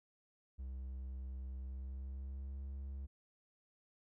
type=tone with pitch glide; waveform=triangle; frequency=65 to 68.11 Hz; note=C2 to C#2; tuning=-11 to -30 cents; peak=-40 dBFS; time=0.58-3.07 s; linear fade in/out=20 ms; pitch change=+81 cents; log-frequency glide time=1.62-2.61 s; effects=none